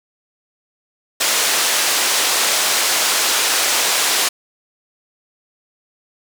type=band-pass noise; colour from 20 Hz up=white; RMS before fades=-17 dBFS; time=1.2-4.29 s; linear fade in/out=10 ms; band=410 to 8100 Hz; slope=12 dB/octave; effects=none